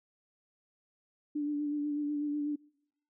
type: tone with vibrato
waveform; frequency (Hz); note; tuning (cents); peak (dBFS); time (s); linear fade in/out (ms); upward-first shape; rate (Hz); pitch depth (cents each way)
sine; 293.7; D4; 0; -30; 1.35-2.56; 10; sine; 8.1; 25
effects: noise-tail reverb RT60 0.8 s tail -26 dB re dry